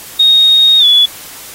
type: tone with pitch glide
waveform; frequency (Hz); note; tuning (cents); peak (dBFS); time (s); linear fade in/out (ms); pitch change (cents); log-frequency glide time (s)
sine; 3729 to 3420; A#7 to A7; 0 to -50; -4; 0.19-1.06; 10; -150; 0.79-0.85
effects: white hiss -31 dBFS RMS until 1.54 s + AAC 48 kbps